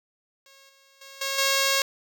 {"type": "tone with level steps", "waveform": "5% pulse", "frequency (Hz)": 545, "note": "C#5", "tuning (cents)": -29, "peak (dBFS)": [-40, -45, -32, -15, -9], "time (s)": [0.46, 1.82], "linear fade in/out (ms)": 2, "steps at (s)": [0.69, 1.01, 1.21, 1.38], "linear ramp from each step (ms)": 5, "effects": []}